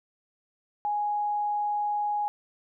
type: tone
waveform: sine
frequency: 830.6 Hz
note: G#5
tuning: in tune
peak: -25 dBFS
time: 0.85-2.28 s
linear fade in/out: 0 ms
effects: none